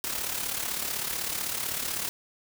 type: noise with amplitude modulation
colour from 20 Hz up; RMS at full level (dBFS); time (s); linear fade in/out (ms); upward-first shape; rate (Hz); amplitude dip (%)
white; -29; 0.04-2.09; 0; sine; 35.9; 60
effects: none